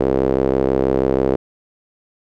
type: tone with band-pass filter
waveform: sawtooth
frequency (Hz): 66.2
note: C2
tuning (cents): +21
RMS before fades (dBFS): -17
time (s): 0-1.36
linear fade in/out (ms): 5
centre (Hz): 430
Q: 2.7
effects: none